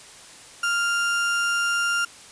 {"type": "tone", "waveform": "35% pulse", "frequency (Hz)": 1396.9, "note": "F6", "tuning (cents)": 0, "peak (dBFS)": -19, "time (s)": [0.63, 2.05], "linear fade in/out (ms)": 5, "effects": ["white hiss -45 dBFS RMS until 2.31 s", "resampled to 22050 Hz"]}